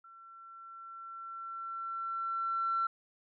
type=tone with level ramp; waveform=sine; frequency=1350 Hz; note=E6; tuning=41 cents sharp; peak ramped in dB=-52 to -27 dBFS; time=0.04-2.87 s; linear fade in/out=5 ms; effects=tanh soft clip ceiling -23 dBFS